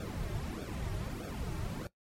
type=noise with flanger; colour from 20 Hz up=brown; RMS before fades=-38 dBFS; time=0-1.87 s; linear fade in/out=2 ms; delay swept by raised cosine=0.99 to 4.09 ms; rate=1.6 Hz; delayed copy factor=-1; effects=noise-tail reverb RT60 0.1 s tail -17 dB re dry + MP3 64 kbps